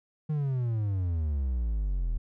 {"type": "exponential sweep", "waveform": "triangle", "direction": "down", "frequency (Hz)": [156.6, 38.89], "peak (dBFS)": -24, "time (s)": [0.29, 2.18], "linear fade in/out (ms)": 10, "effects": []}